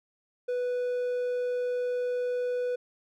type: tone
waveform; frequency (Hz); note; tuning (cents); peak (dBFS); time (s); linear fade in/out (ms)
triangle; 493.9; B4; 0; -25; 0.48-2.76; 10
effects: none